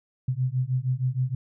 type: beating tone pair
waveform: sine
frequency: 125.1 / 131.5 Hz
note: B2 / C3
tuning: +23 / +9 cents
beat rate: 6.4 Hz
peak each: -26 dBFS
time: 0.28-1.35 s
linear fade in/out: 5 ms
effects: none